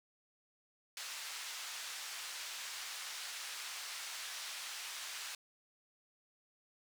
white band-pass noise, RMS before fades -45 dBFS, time 0.97-5.35 s, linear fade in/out 2 ms, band 1100 to 6200 Hz, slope 12 dB/octave, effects none

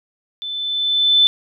sine tone with level ramp, 3520 Hz, A7, in tune, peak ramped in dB -25 to -8 dBFS, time 0.42-1.27 s, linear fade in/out 0 ms, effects none

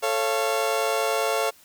30% pulse chord, A augmented, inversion none, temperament just, 440 / 550 / 687.5 Hz, A4 / C#5 / E#5, 0 / -14 / -27 cents, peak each -24 dBFS, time 0.02-1.51 s, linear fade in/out 20 ms, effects white hiss -54 dBFS RMS until 1.64 s

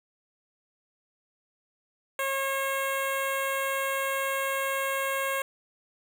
10% pulse tone with notch filter, 542 Hz, C#5, 39 cents flat, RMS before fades -29 dBFS, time 2.19-5.42 s, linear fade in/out 2 ms, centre 4700 Hz, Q 0.8, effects none

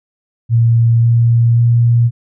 sine tone with pitch steps, 116.1 / 117.18 / 118.27 Hz, A#2 / A#2 / A#2, -7 / +9 / +25 cents, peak -7 dBFS, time 0.49-2.11 s, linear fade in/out 50 ms, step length 540 ms, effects none

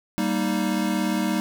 square chord, Eb major, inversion first, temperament equal, 196 / 233.1 / 311.1 Hz, G3 / Bb3 / Eb4, 0 / 0 / 0 cents, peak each -26 / -28 / -27 dBFS, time 0.18-1.4 s, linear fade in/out 0 ms, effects none

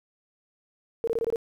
sine tone bursts, 458.9 Hz, A#4, 27 cents flat, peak -23 dBFS, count 6, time 1.04-1.359 s, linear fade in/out 0 ms, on 34 ms, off 23 ms, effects 10-bit

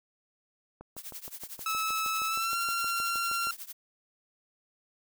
click train, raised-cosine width 1 ms, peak -31 dBFS, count 18, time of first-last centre 0.81-3.47 s, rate 6.39 Hz
blue noise with tremolo, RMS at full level -39 dBFS, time 0.96-3.73 s, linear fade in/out 20 ms, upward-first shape triangle, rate 11 Hz, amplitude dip 95%
sawtooth tone with pitch glide, 1302 to 1375.4 Hz, E6 to F6, -22 to -27 cents, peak -25 dBFS, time 1.66-3.51 s, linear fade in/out 2 ms, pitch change +95 cents, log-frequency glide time 2.26-2.57 s
effects none

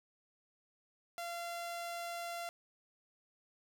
sawtooth tone, 687 Hz, F5, 29 cents flat, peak -36 dBFS, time 1.18-2.49 s, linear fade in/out 0 ms, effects 12-bit

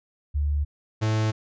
sine / 45% pulse tone pair in turn, 72.9 / 109.02 Hz, D2 / A2, -12 / -15 cents, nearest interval perfect fifth, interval 697 cents, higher second, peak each -21 dBFS, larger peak neither, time 0.34-0.65 / 1.01-1.32 s, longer neither, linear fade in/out 20 ms, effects resampled to 16000 Hz

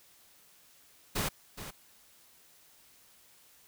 pink noise with echo, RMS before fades -32 dBFS, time 1.15-1.29 s, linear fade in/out 10 ms, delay 420 ms, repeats 1, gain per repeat -11 dB, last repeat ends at 1.71 s, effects white hiss -61 dBFS RMS until 3.67 s

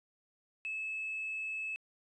sine tone with hard clipping, 2600 Hz, E7, 24 cents flat, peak -36 dBFS, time 0.65-1.76 s, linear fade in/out 0 ms, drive 1 dB, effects resampled to 22050 Hz

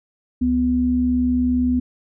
sine tone pair together, 69 / 249.5 Hz, C#2 / B3, -7 / +18 cents, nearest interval octave + minor seventh, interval 2225 cents, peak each -25 / -16 dBFS, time 0.41-1.8 s, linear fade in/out 10 ms, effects none

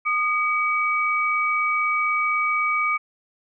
sine tone pair together, 1227 / 2274 Hz, D#6 / C#7, -25 / +44 cents, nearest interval major seventh, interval 1069 cents, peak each -22 / -22 dBFS, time 0.05-2.98 s, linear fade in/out 20 ms, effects none

